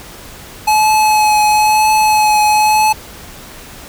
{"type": "tone with vibrato", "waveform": "square", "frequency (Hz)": 854, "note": "G#5", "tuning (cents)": 48, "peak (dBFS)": -9, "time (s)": [0.67, 2.93], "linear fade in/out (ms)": 10, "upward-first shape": "triangle", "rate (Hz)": 1, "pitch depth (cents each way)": 19, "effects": ["pink hiss -34 dBFS RMS until 3.88 s"]}